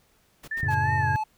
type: noise bursts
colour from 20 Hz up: pink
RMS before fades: -43 dBFS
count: 3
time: 0.43-0.75 s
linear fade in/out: 10 ms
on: 50 ms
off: 85 ms
type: tone with vibrato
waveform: sine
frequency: 1732 Hz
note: A6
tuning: 28 cents flat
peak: -27 dBFS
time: 0.51-1.16 s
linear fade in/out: 5 ms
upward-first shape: sine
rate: 2.9 Hz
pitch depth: 100 cents each way
type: chord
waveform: triangle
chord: F# minor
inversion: none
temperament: equal with one note detuned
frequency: 92.5 / 111.66 / 138.59 Hz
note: F#2 / A2 / C#3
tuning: 0 / +26 / 0 cents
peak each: -27 dBFS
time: 0.63-1.16 s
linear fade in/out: 0 ms
type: tone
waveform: triangle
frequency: 864 Hz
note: A5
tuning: 32 cents flat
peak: -23 dBFS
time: 0.68-1.24 s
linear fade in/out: 10 ms
effects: pink hiss -64 dBFS RMS until 1.37 s